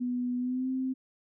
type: tone with pitch glide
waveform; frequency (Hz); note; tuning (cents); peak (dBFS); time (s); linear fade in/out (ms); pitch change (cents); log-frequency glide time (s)
sine; 246.9 to 260.5; B3 to C4; 0 to -7; -28; 0-0.94; 20; +93; 0.38-0.69
effects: none